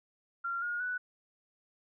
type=tone with pitch steps; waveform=sine; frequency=1381 / 1431.4 / 1483.5 Hz; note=F6 / F6 / F#6; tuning=-20 / +42 / +4 cents; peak=-32 dBFS; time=0.44-0.98 s; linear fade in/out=10 ms; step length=180 ms; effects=none